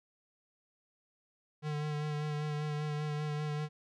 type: tone with vibrato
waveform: square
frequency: 150 Hz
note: D3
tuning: 37 cents sharp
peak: -34 dBFS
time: 1.62-3.69 s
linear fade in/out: 50 ms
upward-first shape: sine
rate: 5.1 Hz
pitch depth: 23 cents each way
effects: low-pass 5000 Hz 12 dB/octave